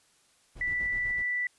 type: noise with tremolo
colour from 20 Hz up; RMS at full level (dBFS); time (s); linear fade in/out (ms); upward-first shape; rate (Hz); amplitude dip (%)
brown; -43; 0.55-1.23; 20; square; 8; 60
type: tone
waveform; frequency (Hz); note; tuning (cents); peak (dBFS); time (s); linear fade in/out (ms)
sine; 1971; B6; -4; -27; 0.61-1.47; 2
effects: white hiss -65 dBFS RMS until 1.58 s + resampled to 24000 Hz